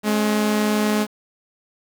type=tone pair together; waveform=sawtooth; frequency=211.4 / 271.3 Hz; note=G#3 / C#4; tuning=+31 / -37 cents; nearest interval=major third; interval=432 cents; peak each=-14 / -23 dBFS; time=0.03-1.07 s; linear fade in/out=50 ms; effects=7-bit